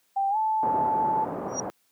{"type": "tone with pitch glide", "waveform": "sine", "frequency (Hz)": [787, 873.2], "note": ["G5", "A5"], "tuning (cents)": [7, -13], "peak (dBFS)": -22, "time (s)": [0.16, 1.25], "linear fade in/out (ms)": 10, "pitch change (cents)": 180, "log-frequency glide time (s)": [0.3, 0.37]}
{"type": "low-pass noise", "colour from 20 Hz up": "white", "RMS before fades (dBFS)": -32, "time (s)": [0.63, 1.7], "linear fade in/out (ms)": 0, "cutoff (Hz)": 880, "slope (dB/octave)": 24}
{"type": "tone with exponential growth", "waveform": "sine", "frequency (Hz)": 5730, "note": "F8", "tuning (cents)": 44, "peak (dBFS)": -23, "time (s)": [1.48, 1.6], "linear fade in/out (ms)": 2, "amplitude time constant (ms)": 25}
{"effects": ["white hiss -68 dBFS RMS until 1.91 s", "high-pass 150 Hz 12 dB/octave"]}